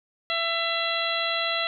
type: harmonic tone with a mistuned harmonic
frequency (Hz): 668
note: E5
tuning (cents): +23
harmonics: 1 / 2 / 3 / 4 / 5 / 6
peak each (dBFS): -31 / -31 / -31 / -31 / -31 / -31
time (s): 0.3-1.67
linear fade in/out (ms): 0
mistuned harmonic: 4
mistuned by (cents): +30
effects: none